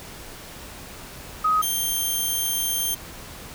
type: tone pair in turn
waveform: sine / 5% pulse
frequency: 1259 / 3172 Hz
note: D#6 / G7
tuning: +20 / +20 cents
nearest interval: octave + major third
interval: 1600 cents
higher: second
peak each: -17 / -14 dBFS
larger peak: second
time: 1.44-1.62 / 1.62-2.95 s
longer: second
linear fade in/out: 10 ms
effects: pink hiss -40 dBFS RMS until 3.54 s